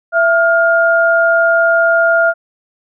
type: tone pair together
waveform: sine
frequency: 666.4 / 1412 Hz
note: E5 / F6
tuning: +19 / +19 cents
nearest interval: octave + minor second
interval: 1300 cents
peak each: -11 dBFS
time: 0.12-2.34 s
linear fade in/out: 50 ms
effects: none